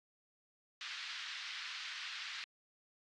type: band-pass noise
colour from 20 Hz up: white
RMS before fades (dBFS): -45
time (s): 0.81-2.44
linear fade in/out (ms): 0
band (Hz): 1400 to 4500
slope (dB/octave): 24
effects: low-pass 7000 Hz 12 dB/octave + AAC 48 kbps